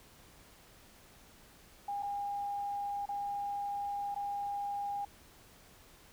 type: tone with dropouts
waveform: sine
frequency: 810 Hz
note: G#5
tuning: 43 cents flat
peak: -34 dBFS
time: 1.88-5.05 s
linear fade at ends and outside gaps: 5 ms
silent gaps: 2.026-2.03 / 3.057-3.088 / 4.146-4.16 s
effects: pink hiss -59 dBFS RMS until 6.12 s